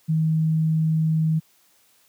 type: tone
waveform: sine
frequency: 158.8 Hz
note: D#3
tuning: 36 cents sharp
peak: -17 dBFS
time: 0.08-1.4 s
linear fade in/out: 20 ms
effects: white hiss -60 dBFS RMS until 2.08 s + high-pass 100 Hz 12 dB/octave